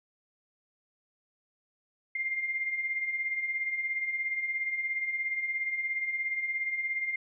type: beating tone pair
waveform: sine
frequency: 2093 / 2110 Hz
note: C7 / C7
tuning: 0 / +14 cents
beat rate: 17 Hz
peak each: -38 / -30 dBFS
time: 2.15-7.16 s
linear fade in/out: 5 ms
effects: none